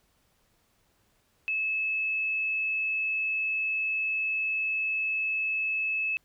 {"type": "tone", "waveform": "sine", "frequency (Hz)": 2600, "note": "E7", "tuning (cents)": -24, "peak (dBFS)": -26, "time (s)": [1.48, 6.17], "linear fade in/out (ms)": 0, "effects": ["pink hiss -69 dBFS RMS until 6.24 s"]}